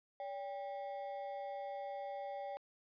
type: ring-modulated tone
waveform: triangle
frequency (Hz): 683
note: F5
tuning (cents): -39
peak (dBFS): -36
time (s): 0.2-2.57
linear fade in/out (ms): 0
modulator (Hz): 113
effects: resampled to 11025 Hz + 13-bit